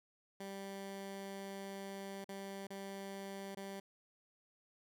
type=tone with dropouts; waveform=15% pulse; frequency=196 Hz; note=G3; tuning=in tune; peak=-38 dBFS; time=0.4-3.8 s; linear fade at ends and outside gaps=5 ms; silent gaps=2.244-2.289 / 2.67-2.703 / 3.549-3.57 s; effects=none